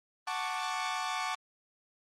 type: chord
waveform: sawtooth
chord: D major seventh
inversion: first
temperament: equal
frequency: 740 / 880 / 1108.7 / 1174.7 Hz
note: F#5 / A5 / C#6 / D6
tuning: 0 / 0 / 0 / 0 cents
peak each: -34 dBFS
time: 0.27-1.35 s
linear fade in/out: 5 ms
effects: low-pass 7000 Hz 12 dB/octave + Opus 32 kbps